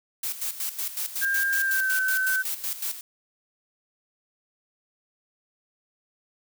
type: noise with tremolo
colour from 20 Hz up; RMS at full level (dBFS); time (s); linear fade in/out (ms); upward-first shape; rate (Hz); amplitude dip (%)
blue; -29; 0.23-3.01; 5; square; 5.4; 70
type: tone with pitch glide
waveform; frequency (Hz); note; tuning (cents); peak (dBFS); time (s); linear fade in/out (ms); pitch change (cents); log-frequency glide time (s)
sine; 1600 to 1528.6; G6 to G6; +35 to -44; -22; 1.21-2.43; 20; -79; 1.59-1.94
effects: none